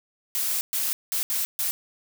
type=noise bursts at uneven times; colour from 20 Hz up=blue; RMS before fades=-26 dBFS; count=5; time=0.35-0.61 / 0.73-0.93 / 1.12-1.23 / 1.3-1.45 / 1.59-1.71 s; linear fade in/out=0 ms; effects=none